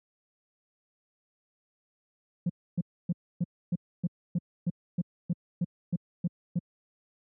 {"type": "tone bursts", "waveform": "sine", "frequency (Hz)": 173.9, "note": "F3", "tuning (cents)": -7, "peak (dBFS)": -22, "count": 14, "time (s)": [2.46, 6.59], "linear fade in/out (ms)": 5, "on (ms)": 35, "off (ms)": 280, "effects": ["tanh soft clip ceiling -22 dBFS", "high-pass 100 Hz 12 dB/octave"]}